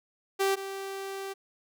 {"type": "tone pair in turn", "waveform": "sawtooth", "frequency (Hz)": [389.9, 389.9], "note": ["G4", "G4"], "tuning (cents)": [-9, -9], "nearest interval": "unison", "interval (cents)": 0, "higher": "neither", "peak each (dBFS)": [-20, -31], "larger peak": "first", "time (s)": [[0.39, 0.56], [0.56, 1.34]], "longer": "second", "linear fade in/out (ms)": 20, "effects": []}